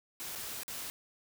white noise with dropouts, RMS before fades -41 dBFS, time 0.2-0.9 s, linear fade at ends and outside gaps 0 ms, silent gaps 0.352-0.357 / 0.633-0.68 s, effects none

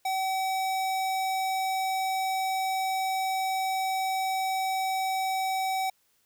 square tone, 762 Hz, G5, 49 cents flat, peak -27 dBFS, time 0.05-5.9 s, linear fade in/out 5 ms, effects white hiss -69 dBFS RMS until 6.25 s

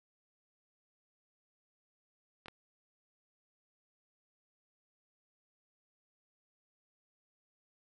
clicks, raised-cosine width 0.3 ms, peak -30 dBFS, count 2, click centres 2.459 / 2.483 s, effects none

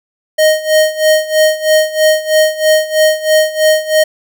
square tone with tremolo, 622.3 Hz, D#5, in tune, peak -6 dBFS, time 0.38-4.04 s, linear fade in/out 10 ms, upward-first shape sine, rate 3.1 Hz, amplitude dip 85%, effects none

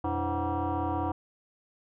sine tone with frequency modulation, 329.6 Hz, E4, in tune, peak -26 dBFS, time 0.04-1.12 s, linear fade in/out 5 ms, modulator 208 Hz, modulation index 3.5, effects tanh soft clip ceiling -22 dBFS

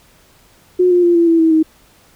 sine tone with pitch steps, 362.3 / 354.2 / 346.3 / 338.6 / 331.1 / 323.7 / 316.5 Hz, F#4 / F4 / F4 / E4 / E4 / E4 / D#4, -36 / +24 / -15 / +46 / +8 / -31 / +30 cents, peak -8 dBFS, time 0.79-1.63 s, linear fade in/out 10 ms, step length 120 ms, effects pink hiss -50 dBFS RMS until 2.15 s

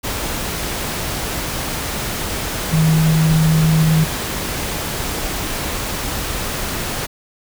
sine tone in noise, 158.7 Hz, D#3, 35 cents sharp, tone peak -11 dBFS, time 2.72-4.05 s, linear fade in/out 20 ms, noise pink, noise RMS -23 dBFS, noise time 0.03-7.07 s, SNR +9 dB, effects none

